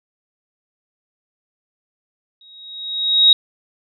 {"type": "tone with exponential growth", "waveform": "sine", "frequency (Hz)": 3790, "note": "A#7", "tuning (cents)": 28, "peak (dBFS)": -5, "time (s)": [2.41, 3.33], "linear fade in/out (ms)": 2, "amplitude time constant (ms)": 200, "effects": []}